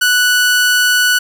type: tone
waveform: sawtooth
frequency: 1480 Hz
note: F#6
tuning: in tune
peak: -6 dBFS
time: 0.01-1.19 s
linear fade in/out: 10 ms
effects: none